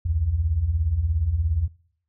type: beating tone pair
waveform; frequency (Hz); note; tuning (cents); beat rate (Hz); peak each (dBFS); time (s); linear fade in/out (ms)
sine; 66.6 / 83.6; C2 / E2; +31 / +25; 17; -27 / -21; 0.05-1.68; 10
effects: noise-tail reverb RT60 0.6 s tail -21 dB re dry